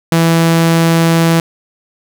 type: tone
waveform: sawtooth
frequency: 165.5 Hz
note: E3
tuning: 7 cents sharp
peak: -4 dBFS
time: 0.12-1.4 s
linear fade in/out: 2 ms
effects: none